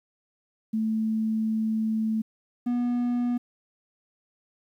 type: tone pair in turn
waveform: sine / triangle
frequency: 220 / 242.9 Hz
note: A3 / B3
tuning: 0 / -29 cents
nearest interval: major second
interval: 171 cents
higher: second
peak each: -23 / -21 dBFS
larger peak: second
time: 0.73-2.22 / 2.66-3.38 s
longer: first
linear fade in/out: 10 ms
effects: 10-bit